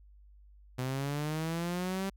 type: linear sweep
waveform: sawtooth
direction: up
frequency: 125.6 to 196 Hz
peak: -28 dBFS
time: 0.78-2.1 s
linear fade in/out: 10 ms
effects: added 50 Hz sine -54 dBFS peak until 2.16 s